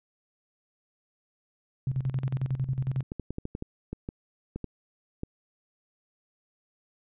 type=tone with tremolo; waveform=sine; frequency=131.4 Hz; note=C3; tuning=8 cents sharp; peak=-24 dBFS; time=1.87-3.03 s; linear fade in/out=2 ms; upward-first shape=square; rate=11 Hz; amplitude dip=75%
type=clicks; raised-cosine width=3 ms; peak=-21 dBFS; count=12; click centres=3.119 / 3.197 / 3.306 / 3.384 / 3.454 / 3.551 / 3.624 / 3.93 / 4.089 / 4.56 / 4.643 / 5.234 s
effects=resampled to 8000 Hz